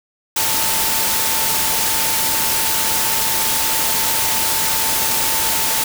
sine tone in noise, 891 Hz, A5, 22 cents sharp, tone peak -27 dBFS, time 0.36-5.84 s, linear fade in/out 5 ms, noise white, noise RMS -18 dBFS, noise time 0.36-5.84 s, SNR -12 dB, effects none

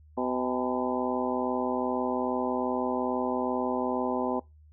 harmonic tone with a mistuned harmonic, 126 Hz, B2, 35 cents sharp, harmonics 2 / 3 / 4 / 5 / 6 / 7 / 8, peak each -31 / -33 / -34 / -35 / -36 / -36 / -37 dBFS, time 0.17-4.4 s, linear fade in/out 10 ms, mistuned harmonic 6, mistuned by +97 cents, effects noise-tail reverb RT60 0.2 s tail -21 dB re dry + added 76 Hz sine -52 dBFS peak until 4.72 s

